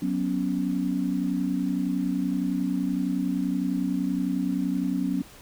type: chord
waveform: sine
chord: F# suspended fourth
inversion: none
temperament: just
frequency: 185 / 246.7 / 277.5 Hz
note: F#3 / B3 / C#4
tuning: 0 / -2 / +2 cents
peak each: -28 / -29 / -27 dBFS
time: 0.02-5.22 s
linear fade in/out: 5 ms
effects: pink hiss -49 dBFS RMS until 5.41 s